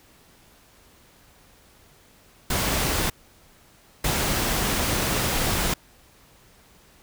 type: noise bursts at uneven times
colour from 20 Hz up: pink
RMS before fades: -24 dBFS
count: 2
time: 2.5-3.1 / 4.04-5.74 s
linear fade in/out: 5 ms
effects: pink hiss -55 dBFS RMS until 7.02 s